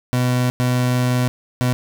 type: tone bursts at uneven times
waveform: 30% pulse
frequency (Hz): 124.9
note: B2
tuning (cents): +20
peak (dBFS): -13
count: 3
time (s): 0.13-0.5 / 0.6-1.28 / 1.61-1.73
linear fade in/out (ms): 0
effects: none